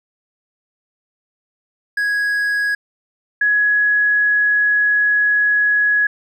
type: tone pair in turn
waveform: triangle / sine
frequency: 1661.2 / 1677.6 Hz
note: G#6 / G#6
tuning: 0 / +17 cents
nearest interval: unison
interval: 17 cents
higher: second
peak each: -14 / -12 dBFS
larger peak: second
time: 1.97-2.75 / 3.41-6.07 s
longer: second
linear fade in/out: 5 ms
effects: none